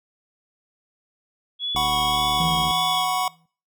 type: tone with vibrato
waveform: sine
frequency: 3351 Hz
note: G#7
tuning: 15 cents sharp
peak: -24 dBFS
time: 1.59-3.06 s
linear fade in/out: 50 ms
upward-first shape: sine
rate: 1.8 Hz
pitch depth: 36 cents each way
type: click train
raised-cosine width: 3 ms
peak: -22 dBFS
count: 73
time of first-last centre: 1.75-2.709 s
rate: 75.1 Hz
type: chord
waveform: square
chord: F# suspended fourth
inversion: none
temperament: just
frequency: 740 / 986.7 / 1110 Hz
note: F#5 / B5 / C#6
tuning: 0 / -2 / +2 cents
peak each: -25 / -28 / -26 dBFS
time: 1.76-3.28 s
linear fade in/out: 2 ms
type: tone with exponential decay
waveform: triangle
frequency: 164.81 Hz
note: E3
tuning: in tune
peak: -20 dBFS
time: 2.4-3.46 s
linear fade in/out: 5 ms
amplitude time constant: 230 ms
effects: noise-tail reverb RT60 0.4 s tail -22 dB re dry